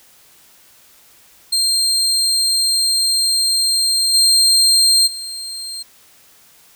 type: tone with level steps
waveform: 30% pulse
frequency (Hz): 4186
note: C8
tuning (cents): 0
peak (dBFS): -11 / -7 / -23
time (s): 1.52-5.83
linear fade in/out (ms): 10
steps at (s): 4.13 / 5.06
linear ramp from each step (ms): 20
effects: white hiss -49 dBFS RMS until 6.75 s